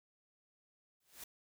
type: noise with exponential growth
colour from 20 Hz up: white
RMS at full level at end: -45 dBFS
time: 1-1.24 s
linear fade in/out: 5 ms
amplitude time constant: 51 ms
effects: none